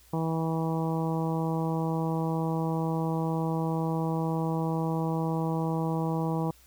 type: harmonic tone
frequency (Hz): 162.1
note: E3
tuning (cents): -29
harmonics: 1 / 2 / 3 / 4 / 5 / 6 / 7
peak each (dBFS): -28 / -33 / -35 / -40 / -37 / -38 / -44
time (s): 0.13-6.51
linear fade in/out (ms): 5
effects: added 60 Hz sine -59 dBFS peak until 6.66 s + white hiss -59 dBFS RMS until 6.66 s